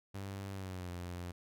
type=tone with pitch glide; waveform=sawtooth; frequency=98 to 88.32 Hz; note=G2 to F2; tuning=0 to +20 cents; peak=-37 dBFS; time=0.14-1.32 s; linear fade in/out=10 ms; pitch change=-180 cents; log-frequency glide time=0.52-0.9 s; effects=none